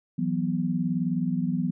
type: chord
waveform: sine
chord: E suspended second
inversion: none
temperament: equal with one note detuned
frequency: 165.96 / 185 / 246.9 Hz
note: E3 / F#3 / B3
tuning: +12 / 0 / 0 cents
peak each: -28 dBFS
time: 0.18-1.71 s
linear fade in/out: 10 ms
effects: none